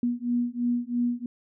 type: beating tone pair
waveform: sine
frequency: 240 / 243 Hz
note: B3 / B3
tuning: -49 / -28 cents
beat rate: 3 Hz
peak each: -27 dBFS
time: 0.03-1.26 s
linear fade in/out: 2 ms
effects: none